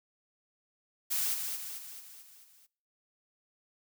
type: noise with echo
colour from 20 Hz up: blue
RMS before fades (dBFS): -31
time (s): 1.1-1.35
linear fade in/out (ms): 20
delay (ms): 220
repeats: 6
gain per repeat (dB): -5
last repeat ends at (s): 2.67
effects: noise-tail reverb RT60 0.5 s tail -23 dB re dry